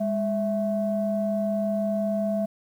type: tone pair together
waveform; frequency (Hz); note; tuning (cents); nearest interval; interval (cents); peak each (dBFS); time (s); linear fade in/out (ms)
sine; 204.6 / 659.3; G#3 / E5; -26 / 0; octave + minor sixth; 2026; -25; 0-2.46; 10
effects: tanh soft clip ceiling -15 dBFS + 9-bit